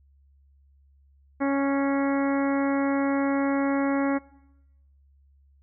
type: harmonic tone with a mistuned harmonic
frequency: 277.2 Hz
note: C#4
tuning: in tune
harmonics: 1 / 2 / 3 / 4 / 5 / 6 / 7 / 8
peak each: -23 / -29 / -33 / -35 / -37 / -39 / -40 / -41 dBFS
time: 1.4-4.19 s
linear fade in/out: 20 ms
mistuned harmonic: 8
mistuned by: -25 cents
effects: noise-tail reverb RT60 0.9 s tail -21 dB re dry + added 69 Hz sine -56 dBFS peak until 5.62 s